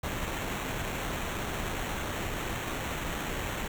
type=noise with sample-and-hold; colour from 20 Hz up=pink; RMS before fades=-34 dBFS; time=0.03-3.68 s; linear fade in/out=5 ms; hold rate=4900 Hz; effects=none